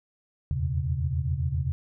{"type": "tone cluster", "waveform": "sine", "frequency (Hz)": [79.9, 87.4, 121, 135.6], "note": ["D#2", "F2", "B2", "C#3"], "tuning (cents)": [47, 2, -35, -38], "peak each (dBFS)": [-29, -31, -33, -29], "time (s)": [0.51, 1.72], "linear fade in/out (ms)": 0, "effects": []}